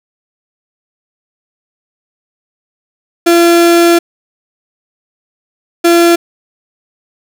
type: tone pair in turn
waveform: 35% pulse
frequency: 341.2 / 341.2 Hz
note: F4 / F4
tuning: -40 / -40 cents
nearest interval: unison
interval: 0 cents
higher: neither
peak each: -3 dBFS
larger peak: neither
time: 3.26-3.99 / 5.84-6.16 s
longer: first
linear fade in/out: 10 ms
effects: none